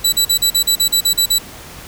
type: tone bursts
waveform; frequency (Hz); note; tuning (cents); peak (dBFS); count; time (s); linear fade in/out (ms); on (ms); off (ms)
20% pulse; 3951; B7; 0; -5; 11; 0.04-1.386; 10; 86; 40
effects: pink hiss -35 dBFS RMS until 1.87 s